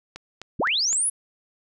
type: click train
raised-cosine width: 0.2 ms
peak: -19 dBFS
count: 4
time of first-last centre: 0.16-0.929 s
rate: 3.9 Hz
type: linear sweep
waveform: sine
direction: up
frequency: 41.73 to 10690 Hz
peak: -20 dBFS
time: 0.59-1.1 s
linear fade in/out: 10 ms
effects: none